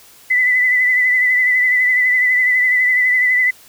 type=tone with vibrato; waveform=sine; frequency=2001 Hz; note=B6; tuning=22 cents sharp; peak=-11 dBFS; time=0.3-3.51 s; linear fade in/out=10 ms; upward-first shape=sine; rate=12 Hz; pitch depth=34 cents each way; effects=white hiss -45 dBFS RMS until 3.68 s